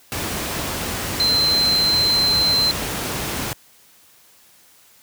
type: tone in noise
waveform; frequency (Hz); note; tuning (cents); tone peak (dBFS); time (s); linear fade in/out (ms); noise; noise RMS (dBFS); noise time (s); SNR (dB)
sine; 4100; C8; -36; -15; 1.2-2.71; 0; pink; -25; 0.12-3.53; +7
effects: white hiss -52 dBFS RMS until 5.02 s + high-pass 60 Hz 12 dB/octave